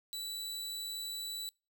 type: tone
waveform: sawtooth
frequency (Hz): 3951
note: B7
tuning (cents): 0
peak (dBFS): -35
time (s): 0.13-1.49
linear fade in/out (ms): 0
effects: noise-tail reverb RT60 0.3 s tail -26 dB re dry